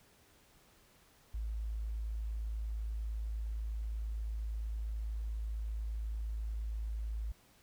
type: tone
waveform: sine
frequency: 54.3 Hz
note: A1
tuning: 22 cents flat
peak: -35 dBFS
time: 1.34-7.32 s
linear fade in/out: 5 ms
effects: pink hiss -65 dBFS RMS until 7.62 s